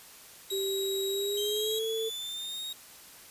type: tone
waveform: sawtooth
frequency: 3832 Hz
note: A#7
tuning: 47 cents sharp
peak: -30 dBFS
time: 0.5-1.79 s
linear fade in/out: 5 ms
type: tone with pitch glide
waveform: sine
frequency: 390 to 445.4 Hz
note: G4 to A4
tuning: -9 to +21 cents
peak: -30 dBFS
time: 0.51-2.1 s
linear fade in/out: 20 ms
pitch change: +230 cents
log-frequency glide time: 1.07-1.85 s
type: linear sweep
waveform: 40% pulse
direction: up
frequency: 3136 to 3776 Hz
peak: -34 dBFS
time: 1.37-2.73 s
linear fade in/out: 5 ms
effects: white hiss -51 dBFS RMS until 3.3 s + resampled to 32000 Hz